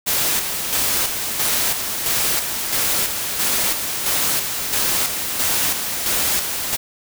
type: noise with tremolo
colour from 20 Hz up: white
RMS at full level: -19 dBFS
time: 0.06-6.77 s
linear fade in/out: 20 ms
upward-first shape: square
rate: 1.5 Hz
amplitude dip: 45%
effects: none